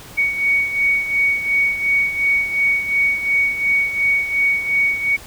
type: beating tone pair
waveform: sine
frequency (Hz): 2237 / 2239.8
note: C#7 / C#7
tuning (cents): +15 / +17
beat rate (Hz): 2.8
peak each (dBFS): -16 / -22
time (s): 0.17-5.17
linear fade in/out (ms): 20
effects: pink hiss -39 dBFS RMS until 5.26 s